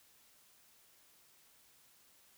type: silence
effects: white hiss -66 dBFS RMS until 2.37 s